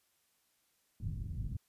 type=low-pass noise; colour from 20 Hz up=white; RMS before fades=-39 dBFS; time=1-1.57 s; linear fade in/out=5 ms; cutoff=140 Hz; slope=24 dB/octave; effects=white hiss -75 dBFS RMS until 1.68 s + resampled to 32000 Hz